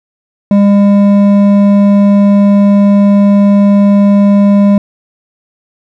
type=tone with hard clipping; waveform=sine; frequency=201.7 Hz; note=G3; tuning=50 cents sharp; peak=-5 dBFS; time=0.51-4.78 s; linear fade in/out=2 ms; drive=8 dB; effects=none